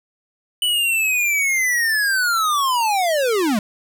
square linear sweep, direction down, 2988 to 196 Hz, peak -17 dBFS, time 0.62-3.59 s, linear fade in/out 2 ms, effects none

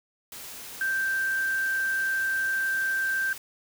sine tone in noise, 1568 Hz, G6, in tune, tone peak -24 dBFS, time 0.81-3.33 s, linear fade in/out 2 ms, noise white, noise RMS -41 dBFS, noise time 0.32-3.38 s, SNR +14 dB, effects none

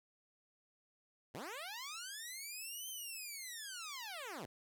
10% pulse linear two-way sweep, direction up then down, 98 to 3136 to 98 Hz, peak -36 dBFS, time 1.34-4.46 s, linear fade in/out 10 ms, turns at 2.89 s, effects none

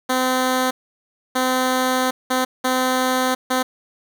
10% pulse tone bursts at uneven times, 256.7 Hz, C4, 33 cents flat, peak -9 dBFS, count 5, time 0.09-0.71 / 1.35-2.11 / 2.3-2.45 / 2.64-3.35 / 3.5-3.63 s, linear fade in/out 10 ms, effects none

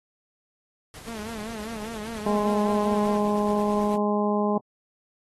pink noise with tremolo, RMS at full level -42 dBFS, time 0.94-3.96 s, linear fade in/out 0 ms, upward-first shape triangle, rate 9.1 Hz, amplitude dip 35%
sawtooth tone with vibrato, 220 Hz, A3, in tune, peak -30 dBFS, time 1.06-3.18 s, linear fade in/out 20 ms, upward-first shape sine, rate 5 Hz, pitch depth 93 cents each way
harmonic tone, 207.7 Hz, G#3, in tune, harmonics 1 / 2 / 3 / 4 / 5, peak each -24 / -27 / -29 / -30 / -31 dBFS, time 2.26-4.58 s, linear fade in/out 5 ms
effects AAC 32 kbps

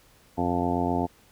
harmonic tone, 87.8 Hz, F2, 10 cents sharp, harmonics 1 / 2 / 3 / 4 / 5 / 6 / 7 / 8 / 9 / 10, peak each -33 / -32 / -28 / -32 / -34 / -39 / -39 / -30 / -37 / -32 dBFS, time 0.37-1.07 s, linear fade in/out 20 ms, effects pink hiss -58 dBFS RMS until 1.31 s

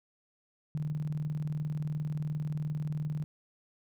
sine tone with tremolo, 151.4 Hz, D#3, 47 cents flat, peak -29 dBFS, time 0.75-3.24 s, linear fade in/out 0 ms, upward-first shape square, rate 20 Hz, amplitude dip 50%, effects none

